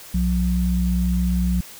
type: tone pair together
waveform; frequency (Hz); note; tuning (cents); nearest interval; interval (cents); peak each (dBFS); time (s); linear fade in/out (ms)
sine; 62.38 / 179.3; B1 / F3; +18 / +46; octave + tritone; 1828; -20; 0.14-1.61; 5
effects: white hiss -41 dBFS RMS until 1.79 s

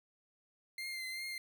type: tone with vibrato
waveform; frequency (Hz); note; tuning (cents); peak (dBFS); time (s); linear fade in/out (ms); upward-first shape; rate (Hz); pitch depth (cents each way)
30% pulse; 2093; C7; 0; -37; 0.78-1.38; 2; triangle; 2.6; 37
effects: none

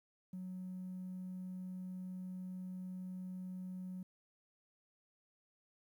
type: tone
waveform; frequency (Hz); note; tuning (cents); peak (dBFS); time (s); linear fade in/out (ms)
triangle; 184.2; F#3; -7; -39; 0.33-4.03; 5
effects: tanh soft clip ceiling -39 dBFS + 12-bit

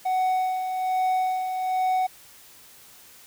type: tone with tremolo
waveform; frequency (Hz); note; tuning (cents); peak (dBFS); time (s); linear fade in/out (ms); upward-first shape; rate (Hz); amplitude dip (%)
triangle; 745; F#5; +12; -18; 0.05-2.07; 10; sine; 1.2; 50
effects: white hiss -50 dBFS RMS until 3.26 s

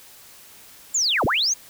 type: linear two-way sweep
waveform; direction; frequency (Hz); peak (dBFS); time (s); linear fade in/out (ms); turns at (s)
sine; down then up; 7459 to 51.4 to 6710; -18; 0.94-1.54; 10; 1.25
effects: white hiss -47 dBFS RMS until 1.69 s

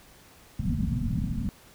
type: low-pass noise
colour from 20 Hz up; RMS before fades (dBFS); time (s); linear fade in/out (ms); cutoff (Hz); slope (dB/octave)
white; -28; 0.59-1.49; 0; 250; 96
effects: pink hiss -54 dBFS RMS until 1.74 s

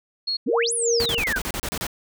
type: tone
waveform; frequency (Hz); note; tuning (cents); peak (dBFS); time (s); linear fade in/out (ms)
sine; 4311; C#8; -49; -22; 0.27-0.37; 10
type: exponential two-way sweep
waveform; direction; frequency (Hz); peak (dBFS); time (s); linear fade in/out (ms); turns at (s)
sine; up then down; 202.9 to 10740 to 1421; -22; 0.46-1.39; 10; 0.73
type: tone with tremolo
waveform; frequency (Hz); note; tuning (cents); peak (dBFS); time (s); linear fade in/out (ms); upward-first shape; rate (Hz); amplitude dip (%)
sine; 466.2; A#4; 0; -18; 0.47-1.2; 20; sine; 2.7; 80
type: noise bursts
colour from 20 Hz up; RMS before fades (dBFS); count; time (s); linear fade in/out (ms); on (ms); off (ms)
pink; -28; 10; 1-1.867; 0; 57; 33
effects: none

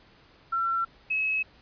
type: tone pair in turn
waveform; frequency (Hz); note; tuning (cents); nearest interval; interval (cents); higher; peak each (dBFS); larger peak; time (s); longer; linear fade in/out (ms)
sine; 1353 / 2573; E6 / E7; +45 / -43; major seventh; 1112; second; -24; neither; 0.52-0.85 / 1.1-1.43; neither; 10
effects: pink hiss -57 dBFS RMS until 1.61 s + resampled to 11025 Hz

